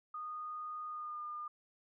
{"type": "tone with pitch glide", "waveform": "sine", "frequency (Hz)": [1232, 1209.4], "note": ["D#6", "D#6"], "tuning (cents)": [-17, -50], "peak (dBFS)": -40, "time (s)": [0.14, 1.48], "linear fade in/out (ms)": 5, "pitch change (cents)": -33, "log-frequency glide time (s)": [0.88, 1.21], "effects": []}